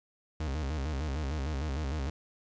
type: tone with vibrato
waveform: 40% pulse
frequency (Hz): 72.3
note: D2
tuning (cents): -27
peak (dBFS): -30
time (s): 0.4-2.1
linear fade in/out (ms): 5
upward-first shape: square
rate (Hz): 6.6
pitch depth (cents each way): 120
effects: resampled to 16000 Hz + 10-bit